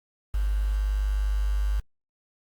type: tone with quantisation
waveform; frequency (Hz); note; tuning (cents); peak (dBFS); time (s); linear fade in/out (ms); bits
sine; 50.4; G1; +49; -22; 0.34-1.8; 5; 7
effects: Opus 24 kbps